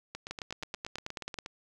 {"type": "two click trains", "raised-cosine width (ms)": 0.2, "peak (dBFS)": [-22, -19], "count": [12, 11], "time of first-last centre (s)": [[0.15, 1.461], [0.31, 1.388]], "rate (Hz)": [8.39, 9.28], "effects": []}